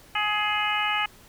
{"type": "harmonic tone", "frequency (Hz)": 420, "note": "G#4", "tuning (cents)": 19, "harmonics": [2, 3, 4, 5, 6, 7], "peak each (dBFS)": [-29, -29, -32, -30, -30, -30], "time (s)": [0.15, 1.06], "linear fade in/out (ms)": 5, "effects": ["pink hiss -52 dBFS RMS until 1.28 s"]}